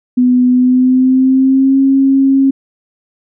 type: tone with pitch glide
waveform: sine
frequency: 249.5 to 270.5 Hz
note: B3 to C#4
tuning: +18 to -42 cents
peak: -6 dBFS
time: 0.17-2.51 s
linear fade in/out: 10 ms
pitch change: +140 cents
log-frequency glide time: 0.49-1.8 s
effects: none